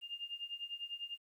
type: tone with tremolo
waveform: sine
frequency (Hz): 2814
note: F7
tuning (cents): +12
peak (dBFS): -37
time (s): 0.01-1.18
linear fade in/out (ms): 50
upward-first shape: triangle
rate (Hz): 10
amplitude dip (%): 95
effects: 12-bit